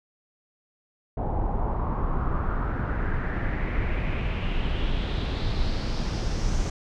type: noise with low-pass filter sweep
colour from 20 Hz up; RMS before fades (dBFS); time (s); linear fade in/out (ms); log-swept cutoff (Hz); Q
brown; -26; 1.17-6.7; 5; 780 to 6500; 3.5
effects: none